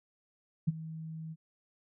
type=tone with ADSR envelope; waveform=sine; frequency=160 Hz; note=D#3; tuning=49 cents sharp; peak=-22 dBFS; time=0.67-1.36 s; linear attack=14 ms; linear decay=26 ms; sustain=-17 dB; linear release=42 ms; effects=none